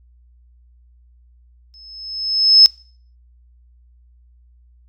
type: tone with exponential growth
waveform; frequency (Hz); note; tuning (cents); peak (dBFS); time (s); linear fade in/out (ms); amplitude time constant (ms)
sine; 5200; E8; -24; -3; 1.74-2.66; 0; 200
effects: noise-tail reverb RT60 0.5 s tail -23 dB re dry + added 60 Hz sine -48 dBFS peak until 4.88 s